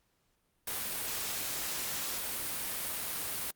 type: noise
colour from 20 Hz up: white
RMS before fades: -36 dBFS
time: 0.67-3.51 s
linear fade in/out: 5 ms
effects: pink hiss -75 dBFS RMS until 3.55 s + Opus 48 kbps